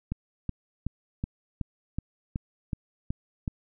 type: click train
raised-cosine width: 5 ms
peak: -17 dBFS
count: 10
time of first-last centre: 0.12-3.478 s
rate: 2.68 Hz
effects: none